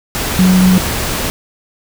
sine tone in noise, 185 Hz, F#3, in tune, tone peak -6 dBFS, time 0.39-0.78 s, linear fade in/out 0 ms, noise pink, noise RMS -18 dBFS, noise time 0.15-1.3 s, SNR +9 dB, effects none

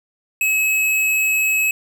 square tone, 2572 Hz, E7, 43 cents flat, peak -16 dBFS, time 0.41-1.71 s, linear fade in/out 2 ms, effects none

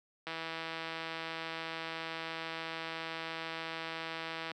click train, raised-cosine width 0.3 ms, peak -23 dBFS, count 693, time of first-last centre 0.27-4.515 s, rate 163 Hz, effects high-pass 200 Hz 12 dB/octave

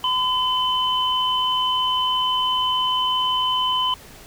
sine tone pair together, 1014 / 3039 Hz, B5 / F#7, +45 / +46 cents, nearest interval octave + perfect fifth, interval 1901 cents, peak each -21 dBFS, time 0.04-3.94 s, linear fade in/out 2 ms, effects pink hiss -44 dBFS RMS until 4.26 s

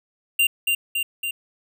square tone with echo, 2783 Hz, F7, 7 cents flat, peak -16 dBFS, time 0.39-0.47 s, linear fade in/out 5 ms, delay 280 ms, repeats 3, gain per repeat -3 dB, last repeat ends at 1.31 s, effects none

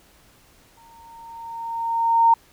sine tone with exponential growth, 920 Hz, A#5, 23 cents flat, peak -10 dBFS, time 0.77-2.34 s, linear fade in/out 5 ms, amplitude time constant 340 ms, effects pink hiss -55 dBFS RMS until 2.52 s

